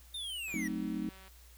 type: linear sweep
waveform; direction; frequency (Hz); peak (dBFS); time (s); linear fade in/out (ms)
square; down; 3688 to 1864.7; -38; 0.14-0.68; 5
type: click train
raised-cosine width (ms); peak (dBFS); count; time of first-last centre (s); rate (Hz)
0.3; -40; 153; 0.48-1.28; 190
type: chord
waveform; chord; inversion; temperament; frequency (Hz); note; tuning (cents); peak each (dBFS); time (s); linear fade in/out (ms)
sine; F# diminished seventh; none; equal; 185 / 220 / 261.6 / 311.1; F#3 / A3 / C4 / Eb4; 0 / 0 / 0 / 0; -40 / -38 / -40 / -38; 0.54-1.09; 2
effects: added 60 Hz sine -55 dBFS peak until 1.57 s + white hiss -61 dBFS RMS until 1.57 s